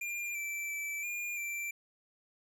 square tone with pitch steps, 2398 / 2333 / 2319 / 2416 / 2350 Hz, D7 / D7 / D7 / D7 / D7, +36 / -12 / -22 / +48 / +1 cents, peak -36 dBFS, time 0.01-1.71 s, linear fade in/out 5 ms, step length 340 ms, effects none

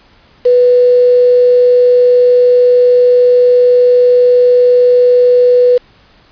sine tone with quantisation, 493.4 Hz, B4, 2 cents flat, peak -4 dBFS, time 0.45-5.78 s, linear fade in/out 10 ms, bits 4, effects pink hiss -46 dBFS RMS until 6.31 s + resampled to 11025 Hz

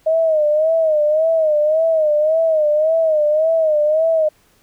sine tone with vibrato, 625 Hz, D#5, 8 cents sharp, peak -12 dBFS, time 0.06-4.29 s, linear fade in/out 10 ms, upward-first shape sine, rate 1.8 Hz, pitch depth 83 cents each way, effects pink hiss -56 dBFS RMS until 4.62 s

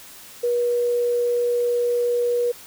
sine tone, 482 Hz, B4, 42 cents flat, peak -18 dBFS, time 0.43-2.52 s, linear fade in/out 10 ms, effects white hiss -43 dBFS RMS until 2.66 s

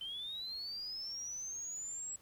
sine linear sweep, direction up, 3062 to 7760 Hz, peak -39 dBFS, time 0.01-2.16 s, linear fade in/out 2 ms, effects tanh soft clip ceiling -36 dBFS + pink hiss -65 dBFS RMS until 2.21 s

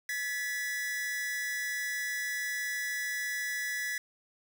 45% pulse tone pair together, 1706 / 1964.6 Hz, G#6 / B6, +46 / -10 cents, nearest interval major second, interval 244 cents, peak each -36 / -34 dBFS, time 0.09-3.98 s, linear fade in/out 2 ms, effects none

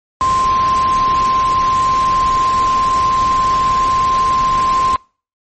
sine tone in noise, 1046.5 Hz, C6, in tune, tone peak -11 dBFS, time 0.21-4.96 s, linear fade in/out 0 ms, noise pink, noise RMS -25 dBFS, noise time 0.21-4.96 s, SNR +11 dB, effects noise-tail reverb RT60 0.4 s tail -26 dB re dry + MP3 32 kbps

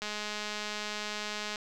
click train, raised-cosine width 0.2 ms, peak -19 dBFS, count 324, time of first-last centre 0.02-1.558 s, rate 210 Hz, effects none

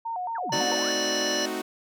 sine tone with vibrato, 816 Hz, G#5, 31 cents flat, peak -28 dBFS, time 0.05-0.75 s, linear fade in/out 10 ms, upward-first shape square, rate 4.5 Hz, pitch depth 200 cents each way
sine exponential two-way sweep, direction down then up, 1870 to 120.8 to 1870 Hz, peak -35 dBFS, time 0.35-0.91 s, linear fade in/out 5 ms, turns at 0.53 s
harmonic tone, 587.3 Hz, D5, in tune, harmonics 1 / 3 / 5 / 7 / 9 / 10, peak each -31 / -33 / -32 / -34 / -33 / -33 dBFS, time 0.52-1.46 s, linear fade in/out 5 ms
sawtooth chord, A diminished seventh, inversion none, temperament equal, 220 / 261.6 / 311.1 / 370 Hz, A3 / C4 / Eb4 / Gb4, 0 / 0 / 0 / 0 cents, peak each -33 / -33 / -30 / -28 dBFS, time 0.52-1.62 s, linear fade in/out 10 ms
effects none

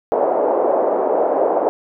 pink band-pass noise, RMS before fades -17 dBFS, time 0.12-1.69 s, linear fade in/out 0 ms, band 430 to 740 Hz, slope 24 dB/octave, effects none

